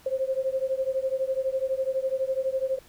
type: beating tone pair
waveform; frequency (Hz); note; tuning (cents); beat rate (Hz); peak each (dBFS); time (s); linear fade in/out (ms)
sine; 523.3 / 535.3; C5 / C5; 0 / +39; 12; -27 / -28; 0.06-2.79; 5
effects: pink hiss -55 dBFS RMS until 2.88 s